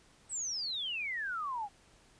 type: exponential sweep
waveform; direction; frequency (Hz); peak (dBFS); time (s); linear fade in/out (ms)
sine; down; 8240 to 782; -34; 0.29-1.69; 50
effects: pink hiss -63 dBFS RMS until 2.19 s + resampled to 22050 Hz